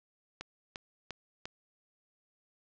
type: click train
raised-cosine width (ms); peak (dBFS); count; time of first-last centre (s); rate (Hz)
0.2; -22; 4; 0.41-1.455; 2.87
effects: low-pass 6000 Hz 12 dB/octave